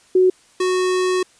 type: tone pair in turn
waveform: sine / square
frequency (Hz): 370 / 368.3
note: F#4 / F#4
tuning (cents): 0 / -8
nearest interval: unison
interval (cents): 8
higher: first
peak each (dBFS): -10 / -17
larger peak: first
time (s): 0.15-0.3 / 0.6-1.23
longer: second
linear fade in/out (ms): 5
effects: white hiss -53 dBFS RMS until 1.39 s + resampled to 22050 Hz